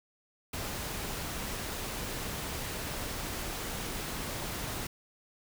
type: noise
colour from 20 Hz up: pink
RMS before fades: -37 dBFS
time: 0.53-4.87 s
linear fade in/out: 5 ms
effects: none